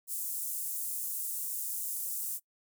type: high-pass noise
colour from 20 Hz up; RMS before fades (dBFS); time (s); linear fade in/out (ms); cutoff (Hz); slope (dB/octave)
pink; -36; 0.07-2.4; 50; 8600; 24
effects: noise-tail reverb RT60 0.1 s tail -22 dB re dry